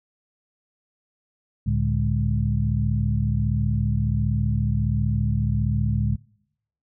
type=tone cluster; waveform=sine; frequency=68.2 / 109.6 / 144.5 / 205.9 Hz; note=C#2 / A2 / D3 / G#3; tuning=-28 / -6 / -28 / -15 cents; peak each=-26 / -22 / -26 / -28 dBFS; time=1.66-6.16 s; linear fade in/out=10 ms; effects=noise-tail reverb RT60 0.8 s tail -25 dB re dry